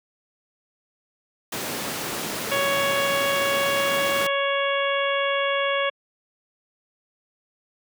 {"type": "noise", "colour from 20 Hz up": "pink", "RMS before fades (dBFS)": -28, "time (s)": [1.52, 4.27], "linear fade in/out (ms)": 5}
{"type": "harmonic tone", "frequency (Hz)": 557, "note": "C#5", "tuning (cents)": 8, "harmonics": [1, 2, 3, 4, 5, 6], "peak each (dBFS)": [-24, -27, -29, -30, -31, -32], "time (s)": [2.51, 5.9], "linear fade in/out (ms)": 10}
{"effects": ["high-pass 200 Hz 12 dB/octave"]}